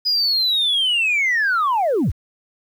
sine linear sweep, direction down, 4992 to 39.48 Hz, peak -14 dBFS, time 0.05-2.12 s, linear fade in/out 20 ms, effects tanh soft clip ceiling -13 dBFS + 8-bit

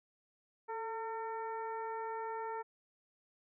harmonic tone with a mistuned harmonic, 452.6 Hz, A4, 49 cents sharp, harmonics 1 / 2 / 3 / 4 / 5, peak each -42 / -40 / -48 / -52 / -59 dBFS, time 0.68-2.63 s, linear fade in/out 20 ms, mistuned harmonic 1, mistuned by -40 cents, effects none

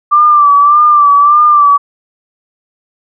sine tone with vibrato, 1174.7 Hz, D6, in tune, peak -3 dBFS, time 0.11-1.78 s, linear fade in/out 20 ms, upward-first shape sine, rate 1.7 Hz, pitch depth 50 cents each way, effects none

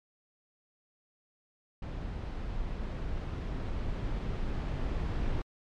brown noise with level ramp, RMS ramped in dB -37 to -31 dBFS, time 1.82-5.42 s, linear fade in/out 5 ms, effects low-pass 4000 Hz 12 dB/octave + MP3 96 kbps

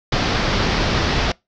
pink low-pass noise, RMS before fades -19 dBFS, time 0.12-1.32 s, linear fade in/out 5 ms, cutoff 5500 Hz, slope 48 dB/octave, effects noise-tail reverb RT60 0.2 s tail -24 dB re dry

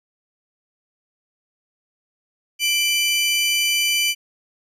sawtooth tone pair together, 2349 / 2995 Hz, D7 / F#7, 0 / +20 cents, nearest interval major third, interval 420 cents, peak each -17 dBFS, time 2.59-4.15 s, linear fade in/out 50 ms, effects resampled to 32000 Hz

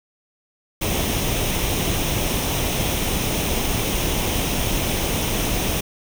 pink noise with comb filter, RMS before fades -22 dBFS, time 0.81-5.81 s, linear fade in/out 10 ms, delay 0.33 ms, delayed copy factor +0.5, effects none

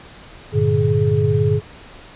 sine tone cluster, 98.6 / 116.5 / 146.6 / 419.9 Hz, G2 / A#2 / D3 / G#4, +11 / -1 / -3 / +19 cents, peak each -19 dBFS, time 0.52-1.61 s, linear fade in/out 50 ms, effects pink hiss -41 dBFS RMS until 2.15 s + resampled to 8000 Hz

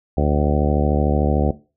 harmonic tone with a mistuned harmonic, 73.42 Hz, D2, in tune, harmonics 1 / 2 / 3 / 4 / 5 / 6 / 7 / 8 / 9 / 10, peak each -19 / -22 / -24 / -25 / -26 / -27 / -27 / -28 / -29 / -29 dBFS, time 0.17-1.51 s, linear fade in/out 5 ms, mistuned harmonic 10, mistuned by +53 cents, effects noise-tail reverb RT60 0.3 s tail -17 dB re dry

